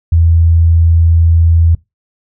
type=tone; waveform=sine; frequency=83 Hz; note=E2; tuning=12 cents sharp; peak=-5 dBFS; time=0.12-1.75 s; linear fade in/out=5 ms; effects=noise-tail reverb RT60 0.2 s tail -22 dB re dry